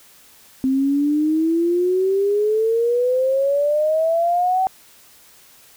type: exponential sweep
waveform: sine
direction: up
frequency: 260.4 to 765 Hz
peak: -15 dBFS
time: 0.64-4.67 s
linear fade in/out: 0 ms
effects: white hiss -49 dBFS RMS until 5.76 s

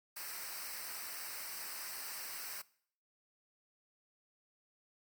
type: noise with comb filter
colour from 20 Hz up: white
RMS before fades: -44 dBFS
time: 0.16-2.62 s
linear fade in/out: 10 ms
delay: 0.29 ms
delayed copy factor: -0.75
effects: noise-tail reverb RT60 0.6 s tail -21 dB re dry + MP3 96 kbps

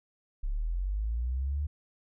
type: linear sweep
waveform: sine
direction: up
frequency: 32.7 to 75 Hz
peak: -28 dBFS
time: 0.43-1.67 s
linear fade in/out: 10 ms
effects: none

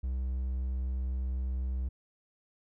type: tone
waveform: triangle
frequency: 64 Hz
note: C2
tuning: 38 cents flat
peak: -28 dBFS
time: 0.03-1.89 s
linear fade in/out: 10 ms
effects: none

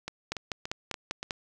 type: two click trains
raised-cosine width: 0.2 ms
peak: -18 / -14 dBFS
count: 5 / 6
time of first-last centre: 0.08-1.229 / 0.32-1.308 s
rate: 3.48 / 5.06 Hz
effects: none

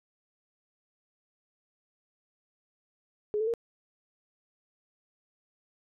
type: tone with pitch steps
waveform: sine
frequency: 420.6 / 439.2 / 464.3 Hz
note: G#4 / A4 / A#4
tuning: +22 / -3 / -7 cents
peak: -26 dBFS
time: 3.34-3.538 s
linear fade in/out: 0 ms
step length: 66 ms
effects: none

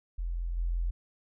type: tone with level steps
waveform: sine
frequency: 42.83 Hz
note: F1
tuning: 33 cents flat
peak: -30 / -27 dBFS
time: 0.18-0.91 s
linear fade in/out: 10 ms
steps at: 0.57 s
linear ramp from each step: 10 ms
effects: none

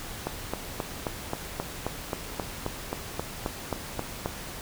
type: click train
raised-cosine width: 1 ms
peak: -14 dBFS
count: 16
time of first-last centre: 0.27-4.259 s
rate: 3.76 Hz
effects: pink hiss -39 dBFS RMS until 4.61 s

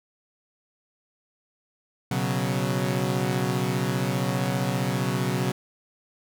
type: chord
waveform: sawtooth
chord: B suspended second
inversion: none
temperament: equal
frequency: 123.47 / 138.59 / 185 Hz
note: B2 / C#3 / F#3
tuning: 0 / 0 / 0 cents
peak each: -24 dBFS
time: 2.11-5.52 s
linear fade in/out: 5 ms
effects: none

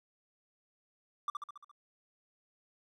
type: tone with echo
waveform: triangle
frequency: 1174.7 Hz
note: D6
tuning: in tune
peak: -29 dBFS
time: 1.28-1.3 s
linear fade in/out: 2 ms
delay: 69 ms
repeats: 6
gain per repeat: -4 dB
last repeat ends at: 1.714 s
effects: none

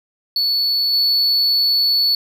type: tone with level steps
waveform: triangle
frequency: 4435 Hz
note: C#8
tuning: in tune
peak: -14 / -12 dBFS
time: 0.36-2.15 s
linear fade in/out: 2 ms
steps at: 0.93 s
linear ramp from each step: 2 ms
effects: none

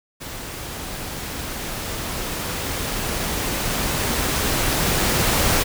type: noise with level ramp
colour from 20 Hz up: pink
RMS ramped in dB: -33 to -18 dBFS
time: 0.2-5.64 s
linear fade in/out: 20 ms
effects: none

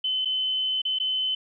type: tone with dropouts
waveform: sine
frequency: 3044 Hz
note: F#7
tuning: 48 cents sharp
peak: -23 dBFS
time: 0.04-1.35 s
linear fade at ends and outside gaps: 5 ms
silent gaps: 0.249-0.255 / 0.818-0.851 / 0.987-0.999 s
effects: none

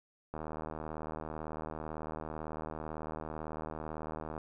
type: click train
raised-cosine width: 1 ms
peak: -26 dBFS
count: 316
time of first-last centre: 0.34-4.378 s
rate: 78 Hz
effects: none

